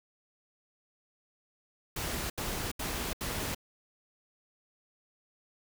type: noise bursts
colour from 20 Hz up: pink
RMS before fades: -35 dBFS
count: 4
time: 1.96-3.548 s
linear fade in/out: 5 ms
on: 340 ms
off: 76 ms
effects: none